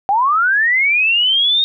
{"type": "linear sweep", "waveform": "sine", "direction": "up", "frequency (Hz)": [760, 3730], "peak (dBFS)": -11, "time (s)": [0.09, 1.64], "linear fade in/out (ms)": 0, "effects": []}